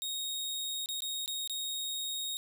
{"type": "tone with dropouts", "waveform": "sawtooth", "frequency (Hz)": 3745, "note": "A#7", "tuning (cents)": 7, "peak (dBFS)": -31, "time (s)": [0.02, 2.37], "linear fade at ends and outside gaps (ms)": 0, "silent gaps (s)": [[0.859, 0.888], [1.005, 1.021], [1.26, 1.278], [1.475, 1.497]], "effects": []}